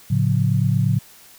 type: chord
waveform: sine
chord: A augmented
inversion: none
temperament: equal with one note detuned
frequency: 110 / 138.59 / 179.01 Hz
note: A2 / C#3 / E#3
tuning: 0 / 0 / +43 cents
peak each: -19 / -19 / -22 dBFS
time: 0.1-0.99 s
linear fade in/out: 10 ms
effects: white hiss -47 dBFS RMS until 1.38 s